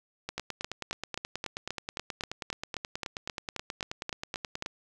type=two click trains; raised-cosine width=0.2 ms; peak=-16 / -17 dBFS; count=17 / 42; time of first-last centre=0.38-4.624 / 0.29-4.661 s; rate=3.77 / 9.38 Hz; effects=none